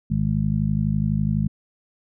harmonic tone, 52 Hz, G#1, 3 cents sharp, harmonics 1 / 2 / 3 / 4, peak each -29 / -26 / -22 / -24 dBFS, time 0.1-1.48 s, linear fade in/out 10 ms, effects none

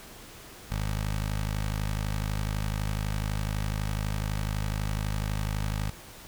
15% pulse tone with notch filter, 52 Hz, G#1, 3 cents sharp, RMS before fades -30 dBFS, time 0.7-5.91 s, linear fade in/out 20 ms, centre 370 Hz, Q 0.61, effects pink hiss -47 dBFS RMS until 6.27 s

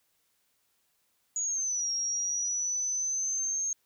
sine linear two-way sweep, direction down then up, 6840 to 5588 to 6450 Hz, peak -28 dBFS, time 1.36-3.73 s, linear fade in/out 2 ms, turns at 1.91 s, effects white hiss -73 dBFS RMS until 3.85 s

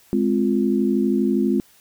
sine chord, F minor, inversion first, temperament just, 209.5 / 261.9 / 349.2 Hz, Ab3 / C4 / F4, +15 / +2 / 0 cents, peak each -20 / -21 / -22 dBFS, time 0.13-1.6 s, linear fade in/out 0 ms, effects white hiss -54 dBFS RMS until 1.8 s

